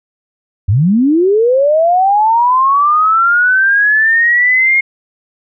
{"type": "linear sweep", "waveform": "sine", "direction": "up", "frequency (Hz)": [85, 2154], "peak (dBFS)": -7, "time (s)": [0.68, 4.81], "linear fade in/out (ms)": 10, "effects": []}